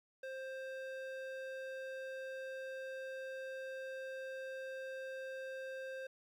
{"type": "tone with band-pass filter", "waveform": "square", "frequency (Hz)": 527, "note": "C5", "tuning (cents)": 12, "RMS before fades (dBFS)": -45, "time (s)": [0.23, 6.07], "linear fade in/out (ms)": 5, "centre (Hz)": 1100, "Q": 0.97, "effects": ["12-bit"]}